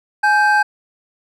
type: tone pair together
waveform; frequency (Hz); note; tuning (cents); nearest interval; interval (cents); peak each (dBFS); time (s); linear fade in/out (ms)
triangle; 838.8 / 1568; G#5 / G6; +17 / 0; major seventh; 1083; -12; 0.23-0.63; 10
effects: none